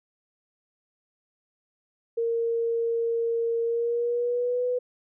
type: tone with pitch glide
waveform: sine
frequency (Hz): 462.5 to 495.7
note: A#4 to B4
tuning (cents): -14 to +6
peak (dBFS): -23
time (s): 2.17-4.79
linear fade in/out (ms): 10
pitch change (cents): +120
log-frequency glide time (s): 3.63-4.65
effects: none

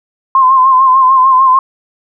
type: tone with vibrato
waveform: sine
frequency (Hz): 1046.5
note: C6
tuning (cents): 0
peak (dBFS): -4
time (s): 0.35-1.59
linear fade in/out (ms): 2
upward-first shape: sine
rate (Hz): 6.7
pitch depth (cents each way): 51
effects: none

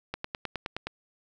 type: click train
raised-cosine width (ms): 0.3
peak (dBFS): -16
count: 8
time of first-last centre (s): 0.14-0.87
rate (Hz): 9.59
effects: none

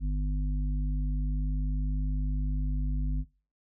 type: harmonic tone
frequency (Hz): 50.1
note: G1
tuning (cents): +38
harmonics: 1 / 3 / 5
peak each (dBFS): -26 / -36 / -40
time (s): 0-3.25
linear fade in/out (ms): 50
effects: noise-tail reverb RT60 0.4 s tail -24 dB re dry

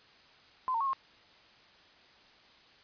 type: tone with pitch steps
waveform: sine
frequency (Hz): 1027 / 913 / 1098 / 1071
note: C6 / A#5 / C#6 / C6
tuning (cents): -33 / -36 / -17 / +40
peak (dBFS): -28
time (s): 0.68-0.932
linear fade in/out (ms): 0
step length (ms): 63
effects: white hiss -59 dBFS RMS until 2.83 s + resampled to 11025 Hz

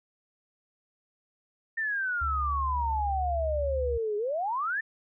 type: exponential two-way sweep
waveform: sine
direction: down then up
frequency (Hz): 1826 to 408.2 to 1826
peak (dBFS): -27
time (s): 1.77-4.81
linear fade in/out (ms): 10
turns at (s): 4.17
type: tone with vibrato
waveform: sine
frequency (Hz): 70.8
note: C#2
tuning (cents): +37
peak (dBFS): -30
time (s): 2.21-3.98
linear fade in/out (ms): 10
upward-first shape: sine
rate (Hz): 13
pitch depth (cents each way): 8
effects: none

